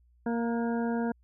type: harmonic tone with a mistuned harmonic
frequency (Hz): 233.1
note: A#3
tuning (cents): 0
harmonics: 1 / 2 / 3 / 4 / 6 / 7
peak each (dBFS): -28 / -34 / -38 / -40 / -44 / -45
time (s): 0.26-1.12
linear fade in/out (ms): 5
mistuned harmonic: 6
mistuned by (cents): +33
effects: added 60 Hz sine -60 dBFS peak until 1.23 s